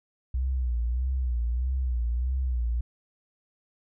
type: tone with vibrato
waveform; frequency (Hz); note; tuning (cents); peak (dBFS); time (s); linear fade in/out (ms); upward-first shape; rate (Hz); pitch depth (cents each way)
sine; 61.74; B1; 0; -24; 0.34-2.81; 5; sine; 1.6; 100
effects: none